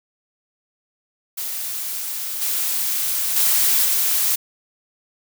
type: noise with level steps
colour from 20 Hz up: blue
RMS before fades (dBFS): -27 / -22 / -17 / -19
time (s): 1.37-4.36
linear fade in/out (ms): 10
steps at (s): 2.41 / 3.36 / 3.85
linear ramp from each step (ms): 5
effects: none